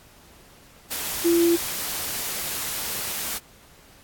sine tone in noise, 340 Hz, F4, 46 cents flat, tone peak -16 dBFS, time 1.24-1.57 s, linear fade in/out 20 ms, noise white, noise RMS -29 dBFS, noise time 0.9-3.39 s, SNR +10 dB, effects pink hiss -52 dBFS RMS until 4.03 s + AAC 64 kbps

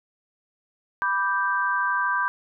sine chord, G major, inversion first, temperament equal, 987.8 / 1174.7 / 1568 Hz, B5 / D6 / G6, 0 / 0 / 0 cents, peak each -26 / -27 / -24 dBFS, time 1.02-2.28 s, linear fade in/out 0 ms, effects none

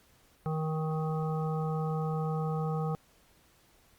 harmonic tone, 157.3 Hz, D#3, 19 cents sharp, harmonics 1 / 3 / 5 / 7 / 8, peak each -30 / -37 / -39 / -46 / -43 dBFS, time 0.46-2.95 s, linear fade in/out 0 ms, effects pink hiss -64 dBFS RMS until 3.98 s + Opus 48 kbps

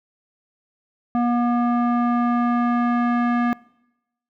square tone with low-pass filter sweep, 240 Hz, B3, 49 cents flat, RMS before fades -20 dBFS, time 1.15-3.53 s, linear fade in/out 0 ms, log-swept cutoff 1000 to 1600 Hz, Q 2.1, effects noise-tail reverb RT60 0.9 s tail -23 dB re dry

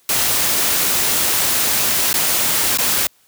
white noise with dropouts, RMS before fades -17 dBFS, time 0.09-3.07 s, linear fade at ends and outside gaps 2 ms, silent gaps 2.13-2.14 / 2.774-2.785 s, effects white hiss -56 dBFS RMS until 3.27 s + high-pass 60 Hz 12 dB/octave

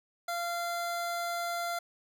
25% pulse tone, 690 Hz, F5, 21 cents flat, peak -28 dBFS, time 0.28-1.79 s, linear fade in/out 5 ms, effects none

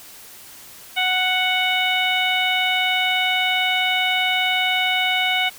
harmonic tone, 740 Hz, F#5, in tune, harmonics 1 / 2 / 3 / 4 / 5, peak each -24 / -27 / -21 / -23 / -27 dBFS, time 0.96-5.5 s, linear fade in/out 20 ms, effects white hiss -42 dBFS RMS until 5.58 s

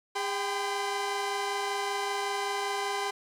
sawtooth tone cluster, 404.6 / 784 / 1018 Hz, G#4 / G5 / C6, -45 / 0 / -48 cents, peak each -30 dBFS, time 0.15-3.11 s, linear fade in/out 10 ms, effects low-pass 9000 Hz 12 dB/octave + 10-bit

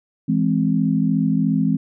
sine chord, E augmented, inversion none, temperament equal, 164.81 / 207.7 / 261.6 Hz, E3 / G#3 / B#3, 0 / 0 / 0 cents, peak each -20 dBFS, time 0.28-1.77 s, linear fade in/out 10 ms, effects none

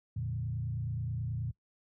sine tone with frequency modulation, 116.5 Hz, A#2, 1 cent flat, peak -32 dBFS, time 0.16-1.51 s, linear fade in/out 5 ms, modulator 29.4 Hz, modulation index 1.1, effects noise-tail reverb RT60 0.1 s tail -21 dB re dry + high-pass 60 Hz 12 dB/octave

